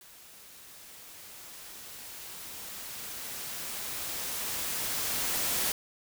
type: noise with level ramp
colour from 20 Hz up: white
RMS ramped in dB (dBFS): -53 to -29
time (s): 0.01-5.72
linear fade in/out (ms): 2
effects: none